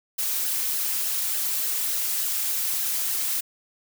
blue noise with flanger, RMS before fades -26 dBFS, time 0.18-3.41 s, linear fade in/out 10 ms, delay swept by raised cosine 0.84 to 3.64 ms, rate 3.4 Hz, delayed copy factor -0.5, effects none

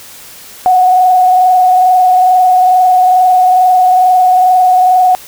sine tone with frequency modulation, 736 Hz, F#5, 9 cents flat, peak -4 dBFS, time 0.66-5.15 s, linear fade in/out 0 ms, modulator 22.3 Hz, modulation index 0.55, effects white hiss -33 dBFS RMS until 5.27 s

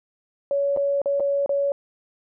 sine tone with dropouts, 562 Hz, C#5, 24 cents sharp, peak -19 dBFS, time 0.51-1.72 s, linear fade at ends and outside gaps 1 ms, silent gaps 0.764-0.772 / 1.017-1.058 / 1.198-1.204 / 1.461-1.493 s, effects none

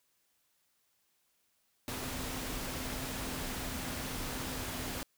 sine tone in noise, 257.4 Hz, C4, 28 cents flat, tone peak -45 dBFS, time 1.88-5.03 s, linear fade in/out 0 ms, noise pink, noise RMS -39 dBFS, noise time 1.88-5.03 s, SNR -9 dB, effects white hiss -75 dBFS RMS until 5.17 s

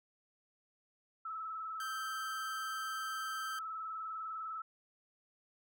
sine tone with vibrato, 1300 Hz, E6, 24 cents flat, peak -39 dBFS, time 1.25-4.62 s, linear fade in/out 5 ms, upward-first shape sine, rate 20 Hz, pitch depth 47 cents each way
sawtooth tone, 1568 Hz, G6, in tune, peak -38 dBFS, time 1.8-3.59 s, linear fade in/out 2 ms
effects none

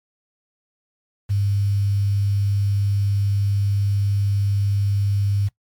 sine tone with quantisation, 100.4 Hz, G2, 42 cents sharp, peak -17 dBFS, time 1.29-5.49 s, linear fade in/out 20 ms, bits 7, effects noise-tail reverb RT60 0.1 s tail -19 dB re dry + MP3 96 kbps

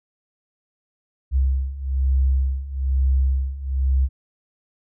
sine beating tone pair, 65.7 / 66.8 Hz, C2 / C2, +8 / +36 cents, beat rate 1.1 Hz, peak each -22 / -19 dBFS, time 1.31-4.09 s, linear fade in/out 50 ms, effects none

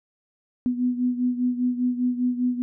sine beating tone pair, 246.9 / 251.9 Hz, B3 / B3, 0 / +34 cents, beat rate 5 Hz, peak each -22 / -27 dBFS, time 0.66-2.62 s, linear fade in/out 0 ms, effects none

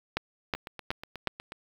two click trains, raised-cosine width 0.3 ms, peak -23 / -11 dBFS, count 9 / 4, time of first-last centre 0.55-1.521 / 0.17-1.273 s, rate 8.24 / 2.72 Hz, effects 7-bit

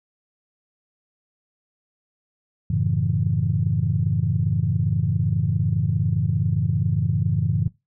sine chord, F# minor seventh, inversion none, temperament equal with one note detuned, 92.5 / 110 / 140.04 / 164.81 Hz, F#2 / A2 / C#3 / E3, 0 / 0 / +18 / 0 cents, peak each -25 / -23 / -23 / -25 dBFS, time 2.7-7.68 s, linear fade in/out 5 ms, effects noise-tail reverb RT60 0.2 s tail -19 dB re dry + tanh soft clip ceiling -8 dBFS

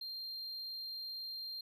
triangle tone, 4186 Hz, C8, in tune, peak -40 dBFS, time 0.01-1.61 s, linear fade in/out 5 ms, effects none

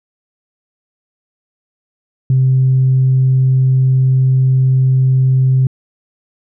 sine tone, 130.81 Hz, C3, in tune, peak -7 dBFS, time 2.3-5.67 s, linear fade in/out 2 ms, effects tanh soft clip ceiling -4 dBFS

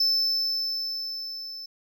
triangle tone with level ramp, 5274 Hz, E8, in tune, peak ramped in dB -18 to -35 dBFS, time 0-1.66 s, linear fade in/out 5 ms, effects none

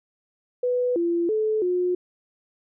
sine tone with pitch steps, 494.9 / 341.7 / 433.2 / 359.7 Hz, B4 / F4 / A4 / F#4, +4 / -38 / -27 / -49 cents, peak -20 dBFS, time 0.63-1.95 s, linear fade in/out 5 ms, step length 330 ms, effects none

